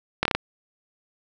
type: slowing click train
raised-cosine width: 0.3 ms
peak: -4 dBFS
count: 5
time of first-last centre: 0.23-0.35 s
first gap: 23 ms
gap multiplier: 1.18
effects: none